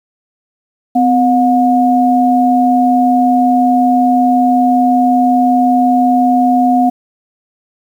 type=tone pair together; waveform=sine; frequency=254.6 / 720 Hz; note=C4 / F#5; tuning=-47 / -47 cents; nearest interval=octave + tritone; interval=1800 cents; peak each=-10 dBFS; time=0.95-6.9 s; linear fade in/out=10 ms; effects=7-bit